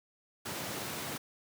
pink high-pass noise, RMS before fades -39 dBFS, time 0.45-1.18 s, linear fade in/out 10 ms, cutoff 110 Hz, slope 24 dB/octave, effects none

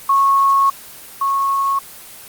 sine tone pair in turn, 1099 / 1099 Hz, C#6 / C#6, -15 / -15 cents, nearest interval unison, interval 0 cents, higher neither, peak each -10 / -14 dBFS, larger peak first, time 0.09-0.7 / 1.21-1.79 s, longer first, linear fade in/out 5 ms, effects white hiss -37 dBFS RMS until 2.28 s + Opus 24 kbps

